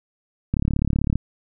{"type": "click train", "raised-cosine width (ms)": 5, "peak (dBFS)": -8, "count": 23, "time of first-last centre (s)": [0.54, 1.156], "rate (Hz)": 35.7, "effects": []}